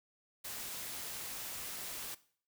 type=noise; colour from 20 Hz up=white; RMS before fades=-43 dBFS; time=0.44-2.15 s; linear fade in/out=10 ms; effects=noise-tail reverb RT60 0.5 s tail -18 dB re dry